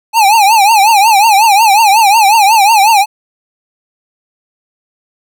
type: tone with vibrato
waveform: square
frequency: 845 Hz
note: G#5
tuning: 30 cents sharp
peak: -5 dBFS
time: 0.13-3.06 s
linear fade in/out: 50 ms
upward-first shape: triangle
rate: 5.5 Hz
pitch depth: 180 cents each way
effects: none